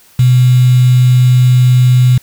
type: tone with quantisation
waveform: sine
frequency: 125.7 Hz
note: B2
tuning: 31 cents sharp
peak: -4 dBFS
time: 0.19-2.18 s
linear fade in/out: 5 ms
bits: 4
effects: white hiss -45 dBFS RMS until 2.22 s